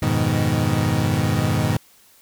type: chord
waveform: 30% pulse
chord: F half-diminished seventh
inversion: none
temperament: equal with one note detuned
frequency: 88.47 / 103.83 / 123.47 / 155.56 Hz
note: F2 / Ab2 / Cb3 / Eb3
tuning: +23 / 0 / 0 / 0 cents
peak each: -25 / -20 / -20 / -20 dBFS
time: 0.02-1.77 s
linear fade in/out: 5 ms
effects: white hiss -53 dBFS RMS until 2.21 s